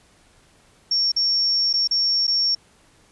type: tone with dropouts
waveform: sine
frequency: 5490 Hz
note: F8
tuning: 31 cents flat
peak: -17 dBFS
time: 0.91-2.55 s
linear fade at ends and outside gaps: 5 ms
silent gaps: 1.119-1.163 / 1.73-1.737 / 1.875-1.91 / 2.27-2.277 s
effects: pink hiss -56 dBFS RMS until 3.11 s + resampled to 24000 Hz